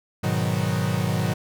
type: chord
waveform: 45% pulse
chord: G# minor seventh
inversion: none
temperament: equal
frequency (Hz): 103.83 / 123.47 / 155.56 / 185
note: G#2 / B2 / D#3 / F#3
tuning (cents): 0 / 0 / 0 / 0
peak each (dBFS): -27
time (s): 0.23-1.34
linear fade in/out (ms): 10
effects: none